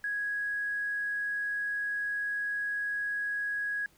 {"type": "tone", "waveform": "triangle", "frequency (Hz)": 1661.2, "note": "G#6", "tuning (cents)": 0, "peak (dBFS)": -26, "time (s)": [0.04, 3.86], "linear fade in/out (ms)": 2, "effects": ["tanh soft clip ceiling -28 dBFS", "pink hiss -64 dBFS RMS until 3.97 s"]}